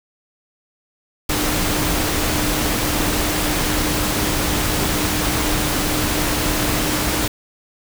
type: tone in noise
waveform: sine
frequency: 302.8 Hz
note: D#4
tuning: 47 cents flat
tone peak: -26 dBFS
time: 1.29-7.28 s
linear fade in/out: 5 ms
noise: pink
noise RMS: -20 dBFS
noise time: 1.29-7.28 s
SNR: -9 dB
effects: none